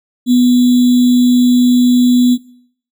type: tone with sample-and-hold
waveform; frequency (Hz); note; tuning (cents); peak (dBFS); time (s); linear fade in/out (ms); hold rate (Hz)
sine; 246.9; B3; 0; -6; 0.26-2.38; 50; 3675
effects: noise-tail reverb RT60 0.6 s tail -18 dB re dry